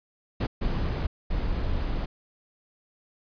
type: noise bursts at uneven times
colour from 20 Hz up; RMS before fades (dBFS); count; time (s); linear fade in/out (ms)
brown; -27; 3; 0.4-0.47 / 0.61-1.07 / 1.3-2.06; 10
effects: resampled to 11025 Hz